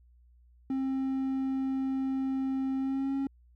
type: tone with pitch glide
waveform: triangle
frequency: 266.1 to 272.9 Hz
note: C4 to C#4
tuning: +29 to -27 cents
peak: -26 dBFS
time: 0.7-3.27 s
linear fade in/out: 2 ms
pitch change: +44 cents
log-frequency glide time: 2.78-3.15 s
effects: added 60 Hz sine -57 dBFS peak until 3.55 s